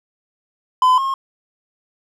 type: tone pair in turn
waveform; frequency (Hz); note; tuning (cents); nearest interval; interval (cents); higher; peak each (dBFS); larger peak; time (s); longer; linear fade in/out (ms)
triangle; 1016 / 1076.4; B5 / C6; +49 / +49; minor second; 100; second; -8 / -16; first; 0.82-0.98 / 0.98-1.14; neither; 2
effects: none

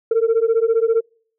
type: beating tone pair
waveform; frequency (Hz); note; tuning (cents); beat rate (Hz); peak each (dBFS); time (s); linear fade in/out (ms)
sine; 447 / 462; A4 / A#4; +27 / -16; 15; -15; 0.11-1.01; 5
effects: noise-tail reverb RT60 0.5 s tail -26 dB re dry + tanh soft clip ceiling -10 dBFS

